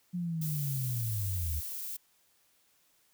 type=linear sweep; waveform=sine; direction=down; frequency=180 to 72.5 Hz; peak=-31 dBFS; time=0.13-1.61 s; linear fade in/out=20 ms
type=noise; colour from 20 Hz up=violet; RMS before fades=-39 dBFS; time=0.41-1.97 s; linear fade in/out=10 ms
effects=white hiss -69 dBFS RMS until 3.13 s